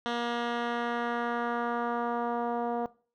10% pulse tone with low-pass filter sweep, 237.5 Hz, A#3, 33 cents sharp, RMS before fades -31 dBFS, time 0.06-2.86 s, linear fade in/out 0 ms, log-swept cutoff 3400 to 750 Hz, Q 1.4, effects noise-tail reverb RT60 0.4 s tail -20 dB re dry

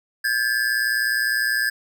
square ring-modulated tone, 1661.2 Hz, G#6, in tune, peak -17 dBFS, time 0.24-1.7 s, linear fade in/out 10 ms, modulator 59.9 Hz, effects none

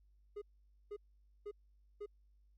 triangle tone bursts, 412.8 Hz, G#4, 10 cents flat, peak -40 dBFS, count 4, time 0.36-2.062 s, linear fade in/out 10 ms, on 58 ms, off 490 ms, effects added 50 Hz sine -65 dBFS peak until 2.57 s + Opus 48 kbps

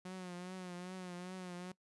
sawtooth tone with vibrato, 181.5 Hz, F#3, 33 cents flat, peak -40 dBFS, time 0.05-1.72 s, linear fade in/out 5 ms, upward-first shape triangle, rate 2.5 Hz, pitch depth 60 cents each way, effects noise-tail reverb RT60 0.1 s tail -21 dB re dry + resampled to 24000 Hz

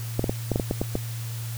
clicks, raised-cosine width 2 ms, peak -10 dBFS, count 9, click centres 0.194 / 0.242 / 0.295 / 0.517 / 0.559 / 0.598 / 0.711 / 0.815 / 0.954 s, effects added 115 Hz sine -30 dBFS peak until 1.57 s + white hiss -41 dBFS RMS until 1.57 s

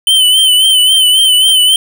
square tone with vibrato, 3056 Hz, G7, 45 cents flat, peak -6 dBFS, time 0.07-1.76 s, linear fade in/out 2 ms, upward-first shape sine, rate 3.7 Hz, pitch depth 53 cents each way, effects none

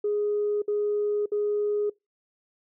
sine tone bursts, 415.3 Hz, G#4, in tune, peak -22 dBFS, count 3, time 0.04-1.898 s, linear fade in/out 5 ms, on 580 ms, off 59 ms, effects noise-tail reverb RT60 0.2 s tail -24 dB re dry + tanh soft clip ceiling -18 dBFS

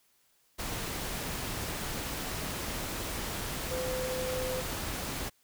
sine tone in noise, 511 Hz, C5, 41 cents flat, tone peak -33 dBFS, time 3.7-4.62 s, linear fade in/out 20 ms, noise pink, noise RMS -36 dBFS, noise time 0.58-5.3 s, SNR 0 dB, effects white hiss -69 dBFS RMS until 5.43 s

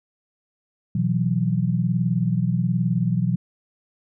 sine chord, B suspended fourth, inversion none, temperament equal with one note detuned, 123.47 / 164.81 / 183.61 Hz, B2 / E3 / F#3, 0 / 0 / -13 cents, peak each -23 dBFS, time 0.95-3.36 s, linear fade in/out 5 ms, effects none

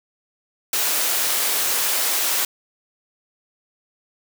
white high-pass noise, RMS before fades -21 dBFS, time 0.73-2.45 s, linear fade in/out 2 ms, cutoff 380 Hz, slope 12 dB/octave, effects none

